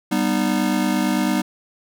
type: chord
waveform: square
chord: G augmented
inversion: none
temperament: just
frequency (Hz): 196 / 245 / 306.2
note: G3 / B3 / D#4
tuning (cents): 0 / -14 / -28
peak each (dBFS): -23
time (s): 0.11-1.42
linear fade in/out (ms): 10
effects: none